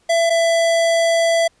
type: tone pair in turn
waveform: square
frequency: 669 / 666.4 Hz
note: E5 / E5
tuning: +25 / +19 cents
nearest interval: unison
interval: 6 cents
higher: first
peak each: -14 dBFS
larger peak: neither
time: 0.09-0.3 / 0.3-1.48 s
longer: second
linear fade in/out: 10 ms
effects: pink hiss -59 dBFS RMS until 1.6 s + resampled to 22050 Hz